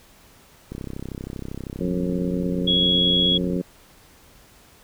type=click train; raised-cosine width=3 ms; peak=-19 dBFS; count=94; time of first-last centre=0.72-3.564 s; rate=32.7 Hz
type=harmonic tone; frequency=90 Hz; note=F#2; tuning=47 cents flat; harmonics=2 / 3 / 4 / 5 / 6; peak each=-24 / -28 / -30 / -32 / -34 dBFS; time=1.8-3.62 s; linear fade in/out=10 ms
type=tone; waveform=sine; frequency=3337 Hz; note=G#7; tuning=8 cents sharp; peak=-17 dBFS; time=2.67-3.38 s; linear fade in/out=10 ms
effects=pink hiss -52 dBFS RMS until 4.83 s